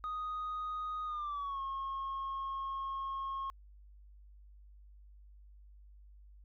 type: tone with pitch glide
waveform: sine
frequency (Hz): 1244.5 to 1083.4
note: D#6 to C#6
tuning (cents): 0 to -40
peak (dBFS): -34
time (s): 0.04-3.5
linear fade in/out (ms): 0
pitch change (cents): -240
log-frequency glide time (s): 1.05-1.61
effects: tanh soft clip ceiling -34 dBFS + added 50 Hz sine -54 dBFS peak until 6.44 s